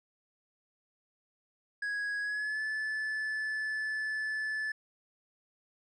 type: tone with pitch glide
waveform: triangle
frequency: 1661.2 to 1737.8 Hz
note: G#6 to A6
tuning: 0 to -22 cents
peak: -30 dBFS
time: 1.82-4.72 s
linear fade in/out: 5 ms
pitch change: +78 cents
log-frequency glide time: 2.21-2.61 s
effects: resampled to 24000 Hz